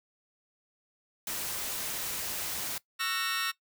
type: noise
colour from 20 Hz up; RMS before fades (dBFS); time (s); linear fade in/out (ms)
white; -35; 1.27-2.78; 2
type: chord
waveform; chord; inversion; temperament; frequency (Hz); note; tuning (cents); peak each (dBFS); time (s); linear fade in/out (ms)
20% pulse; F# dominant seventh; second; just; 1110 / 1332 / 1480 / 1850; C#6 / E6 / F#6 / A#6; +2 / +18 / 0 / -14; -34 / -28 / -34 / -28; 2.99-3.52; 20
effects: noise-tail reverb RT60 0.1 s tail -19 dB re dry